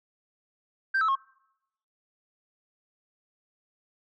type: tone with pitch steps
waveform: sine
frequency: 1568 / 1303.4 / 1083.4 Hz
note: G6 / E6 / C#6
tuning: 0 / -20 / -40 cents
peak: -20 dBFS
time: 0.94-1.156 s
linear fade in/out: 10 ms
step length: 72 ms
effects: noise-tail reverb RT60 0.8 s tail -25 dB re dry + tanh soft clip ceiling -20 dBFS